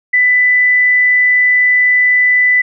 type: tone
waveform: sine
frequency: 1992 Hz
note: B6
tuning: 14 cents sharp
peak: -7 dBFS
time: 0.13-2.62 s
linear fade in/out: 10 ms
effects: none